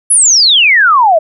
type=exponential sweep; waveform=sine; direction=down; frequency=11000 to 610 Hz; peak=-4 dBFS; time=0.1-1.19 s; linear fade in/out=10 ms; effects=none